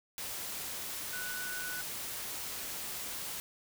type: tone in noise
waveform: sine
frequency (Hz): 1484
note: F#6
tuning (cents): +5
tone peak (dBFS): -39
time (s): 1.13-1.81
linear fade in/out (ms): 0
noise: white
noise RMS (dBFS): -40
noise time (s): 0.18-3.4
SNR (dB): -2
effects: none